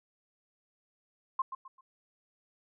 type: tone with echo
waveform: sine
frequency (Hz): 1058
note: C6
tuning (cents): +19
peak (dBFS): -26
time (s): 1.39-1.42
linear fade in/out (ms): 5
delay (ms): 130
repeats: 3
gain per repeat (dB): -10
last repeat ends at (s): 1.81
effects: none